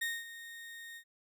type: tone with ADSR envelope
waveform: 35% pulse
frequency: 1851 Hz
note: A#6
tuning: 13 cents flat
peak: -30 dBFS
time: 0.01-1.04 s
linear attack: 10 ms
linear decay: 220 ms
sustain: -14 dB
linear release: 75 ms
effects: none